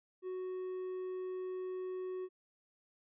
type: tone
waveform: triangle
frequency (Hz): 370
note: F#4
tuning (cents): 0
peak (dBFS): -36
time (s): 0.22-2.29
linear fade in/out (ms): 50
effects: resampled to 8000 Hz